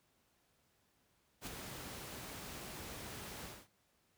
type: noise with ADSR envelope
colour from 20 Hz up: pink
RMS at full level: -42 dBFS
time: 1.41-3.68 s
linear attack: 58 ms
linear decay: 12 ms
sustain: -5 dB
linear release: 240 ms
effects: pink hiss -75 dBFS RMS until 4.17 s + high-pass 60 Hz 12 dB/octave